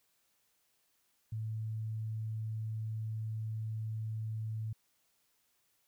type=tone; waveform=sine; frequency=110 Hz; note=A2; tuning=in tune; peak=-35 dBFS; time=1.32-4.73 s; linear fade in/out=5 ms; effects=white hiss -75 dBFS RMS until 5.87 s